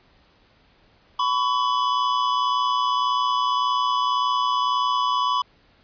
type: tone pair together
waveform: square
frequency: 1002 / 1123.8 Hz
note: B5 / C#6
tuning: +25 / +23 cents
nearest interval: major second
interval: 198 cents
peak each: -23 dBFS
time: 1.19-5.42 s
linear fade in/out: 5 ms
effects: pink hiss -58 dBFS RMS until 5.83 s + resampled to 11025 Hz